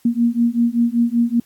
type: beating tone pair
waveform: sine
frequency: 233.1 / 238.3 Hz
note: A#3 / A#3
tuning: 0 / +38 cents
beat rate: 5.2 Hz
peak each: -17 dBFS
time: 0.05-1.4 s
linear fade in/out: 5 ms
effects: white hiss -56 dBFS RMS until 1.45 s + AAC 64 kbps